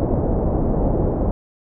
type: low-pass noise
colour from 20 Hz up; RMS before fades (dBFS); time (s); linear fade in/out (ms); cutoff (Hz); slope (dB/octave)
pink; -19; 0-1.31; 0; 700; 24
effects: none